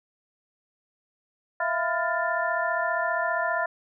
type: tone cluster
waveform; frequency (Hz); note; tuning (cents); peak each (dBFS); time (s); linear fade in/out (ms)
sine; 654 / 689 / 1009 / 1402 / 1765; E5 / F5 / B5 / F6 / A6; -14 / -24 / +37 / +6 / +5; -30; 1.6-3.66; 5
effects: none